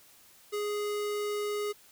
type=tone; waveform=square; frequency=415.3 Hz; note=G#4; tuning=in tune; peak=-31 dBFS; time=0.52-1.73 s; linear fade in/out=20 ms; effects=white hiss -58 dBFS RMS until 1.91 s